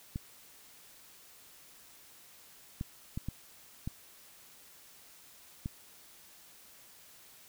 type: clicks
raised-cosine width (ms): 5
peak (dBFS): -23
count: 6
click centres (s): 0.159 / 2.811 / 3.175 / 3.286 / 3.875 / 5.659
effects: white hiss -57 dBFS RMS until 7.48 s